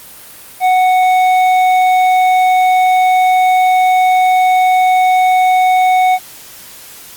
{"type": "tone with hard clipping", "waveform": "triangle", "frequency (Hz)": 740, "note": "F#5", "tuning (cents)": 0, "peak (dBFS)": -9, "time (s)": [0.6, 6.19], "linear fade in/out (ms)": 50, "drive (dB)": 11, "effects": ["white hiss -35 dBFS RMS until 7.16 s", "Opus 32 kbps"]}